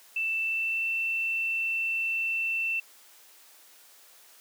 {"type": "tone with pitch glide", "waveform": "sine", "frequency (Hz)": [2660, 2680], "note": ["E7", "E7"], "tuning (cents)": [15, 28], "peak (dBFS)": -26, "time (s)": [0.16, 2.8], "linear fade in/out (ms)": 5, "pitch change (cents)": 13, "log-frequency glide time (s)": [0.4, 0.9], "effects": ["white hiss -55 dBFS RMS until 4.4 s", "high-pass 400 Hz 12 dB/octave"]}